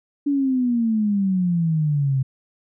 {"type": "exponential sweep", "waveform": "sine", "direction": "down", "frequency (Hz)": [289.4, 130.5], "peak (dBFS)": -17, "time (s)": [0.26, 2.23], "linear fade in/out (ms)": 10, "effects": []}